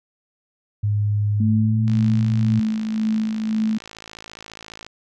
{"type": "tone with pitch glide", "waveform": "sine", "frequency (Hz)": [103.83, 114.54], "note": ["G#2", "A#2"], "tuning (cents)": [0, -30], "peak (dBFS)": -17, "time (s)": [0.83, 2.6], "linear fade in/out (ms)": 10, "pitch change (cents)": 170, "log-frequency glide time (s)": [1.41, 1.89]}
{"type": "tone with tremolo", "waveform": "sine", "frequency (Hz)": 218.5, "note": "A3", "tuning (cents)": -12, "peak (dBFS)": -17, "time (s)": [1.4, 3.78], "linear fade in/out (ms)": 5, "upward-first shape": "sine", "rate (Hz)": 1.9, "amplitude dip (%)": 45}
{"type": "click train", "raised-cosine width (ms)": 0.2, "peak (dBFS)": -20, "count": 164, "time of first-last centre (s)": [1.88, 4.865], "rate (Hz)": 54.6}
{"effects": []}